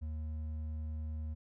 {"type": "tone with hard clipping", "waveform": "triangle", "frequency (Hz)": 77.5, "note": "D#2", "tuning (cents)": -6, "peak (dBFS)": -38, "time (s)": [0.01, 1.35], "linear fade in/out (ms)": 20, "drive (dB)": 8, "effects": []}